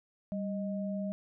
sine tone pair together, 196 / 622.3 Hz, G3 / D#5, 0 / 0 cents, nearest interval octave + minor sixth, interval 2000 cents, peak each -33 / -39 dBFS, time 0.32-1.12 s, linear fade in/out 0 ms, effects none

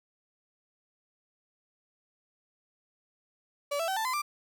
35% pulse tone with pitch steps, 574 / 663.2 / 766.2 / 885.2 / 1022.8 / 1181.6 Hz, D5 / E5 / G5 / A5 / C6 / D6, -40 / +10 / -40 / +10 / -40 / +10 cents, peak -27 dBFS, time 3.71-4.22 s, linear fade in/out 10 ms, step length 85 ms, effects none

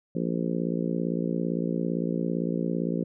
harmonic tone, 57.7 Hz, A#1, 17 cents flat, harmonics 3 / 4 / 5 / 6 / 7 / 8 / 9, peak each -29 / -31 / -33 / -35 / -36 / -37 / -38 dBFS, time 0.15-3.04 s, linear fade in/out 5 ms, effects none

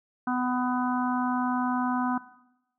harmonic tone, 250 Hz, B3, 21 cents sharp, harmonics 1 / 3 / 4 / 5 / 6, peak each -27 / -32 / -33 / -34 / -35 dBFS, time 0.27-2.18 s, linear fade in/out 5 ms, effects noise-tail reverb RT60 0.9 s tail -18 dB re dry

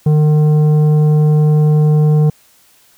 sine tone with tanh clipping, 151.8 Hz, D#3, 42 cents flat, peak -9 dBFS, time 0.06-2.3 s, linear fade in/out 5 ms, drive 9 dB, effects white hiss -50 dBFS RMS until 2.97 s

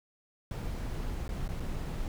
brown noise with dropouts, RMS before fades -35 dBFS, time 0.51-2.08 s, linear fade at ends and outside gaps 1 ms, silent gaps 1.279-1.291 / 1.479-1.489 / 1.599-1.603 s, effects none

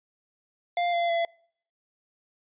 square tone with pitch steps, 698.5 / 687.7 / 677 Hz, F5 / F5 / E5, 0 / -27 / +46 cents, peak -24 dBFS, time 0.77-1.25 s, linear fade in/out 2 ms, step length 160 ms, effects noise-tail reverb RT60 0.6 s tail -25 dB re dry + resampled to 8000 Hz

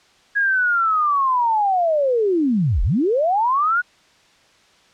sine linear two-way sweep, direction down then up, 1662 to 33 to 1480 Hz, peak -15 dBFS, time 0.35-3.82 s, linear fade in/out 20 ms, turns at 2.83 s, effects white hiss -54 dBFS RMS until 4.93 s + low-pass 5000 Hz 12 dB/octave

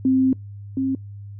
sine tone pair in turn, 261.6 / 266.6 Hz, C4 / C4, 0 / +33 cents, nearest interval unison, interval 33 cents, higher second, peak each -14 / -19 dBFS, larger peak first, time 0.05-0.33 / 0.77-0.95 s, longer first, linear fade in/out 2 ms, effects noise-tail reverb RT60 0.2 s tail -26 dB re dry + added 101 Hz sine -34 dBFS peak until 1.39 s

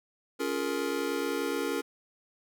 square chord, Bb minor seventh, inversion first, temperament just, 279.7 / 349.6 / 419.5 / 466.2 Hz, Db4 / F4 / Ab4 / Bb4, +16 / +2 / +17 / 0 cents, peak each -35 / -36 / -36 / -35 dBFS, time 0.39-1.82 s, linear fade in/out 20 ms, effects none

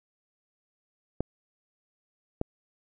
clicks, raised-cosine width 2 ms, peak -14 dBFS, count 2, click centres 1.206 / 2.414 s, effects none

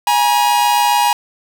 45% pulse tone pair together, 829 / 956 Hz, G#5 / A#5, -3 / +43 cents, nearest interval major second, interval 246 cents, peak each -14 dBFS, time 0.07-1.13 s, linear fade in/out 2 ms, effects none

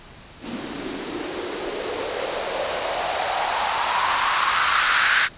blue noise with band-pass filter sweep, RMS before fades -23 dBFS, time 0.41-5.29 s, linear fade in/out 50 ms, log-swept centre 240 to 1600 Hz, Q 3.6, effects pink hiss -44 dBFS RMS until 5.37 s + resampled to 8000 Hz

